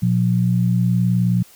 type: tone pair together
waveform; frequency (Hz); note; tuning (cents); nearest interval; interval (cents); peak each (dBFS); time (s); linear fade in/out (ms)
sine; 120 / 179.23; B2 / F3; -49 / +45; perfect fifth; 694; -17; 0.02-1.43; 10
effects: white hiss -48 dBFS RMS until 1.55 s